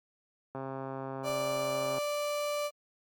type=click train; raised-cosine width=1 ms; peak=-25 dBFS; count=193; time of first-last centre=0.55-1.983 s; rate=134 Hz
type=tone; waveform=35% pulse; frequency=587.3 Hz; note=D5; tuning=in tune; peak=-29 dBFS; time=1.23-2.71 s; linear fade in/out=50 ms
effects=high-pass 100 Hz 12 dB/octave + Opus 48 kbps